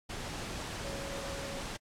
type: tone in noise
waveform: sine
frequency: 554 Hz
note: C#5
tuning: 1 cent flat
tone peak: -42 dBFS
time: 0.84-1.61 s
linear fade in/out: 10 ms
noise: pink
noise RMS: -40 dBFS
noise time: 0.09-1.77 s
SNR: -5 dB
effects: low-pass 8000 Hz 12 dB/octave + AAC 64 kbps